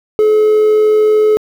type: tone with amplitude modulation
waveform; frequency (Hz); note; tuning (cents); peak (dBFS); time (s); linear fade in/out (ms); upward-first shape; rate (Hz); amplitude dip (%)
triangle; 428.3; A4; -47; -3; 0.19-1.37; 0; sine; 93.4; 30
effects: tanh soft clip ceiling 0 dBFS + 7-bit